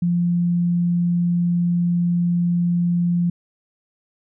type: tone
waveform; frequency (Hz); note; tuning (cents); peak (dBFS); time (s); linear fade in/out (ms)
sine; 173.8; F3; -8; -16; 0.02-3.3; 5
effects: none